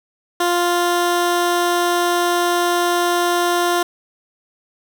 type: tone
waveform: 15% pulse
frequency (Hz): 350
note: F4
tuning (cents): +4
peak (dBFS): -9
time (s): 0.4-3.83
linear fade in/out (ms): 5
effects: none